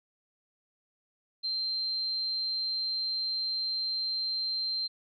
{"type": "tone", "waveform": "sine", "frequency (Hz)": 4140, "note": "C8", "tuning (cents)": -19, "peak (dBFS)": -29, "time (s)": [1.43, 4.88], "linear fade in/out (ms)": 20, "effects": []}